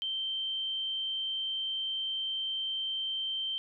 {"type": "tone", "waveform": "sine", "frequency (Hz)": 3125, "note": "G7", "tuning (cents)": -6, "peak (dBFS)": -31, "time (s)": [0.02, 3.58], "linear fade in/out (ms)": 0, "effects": []}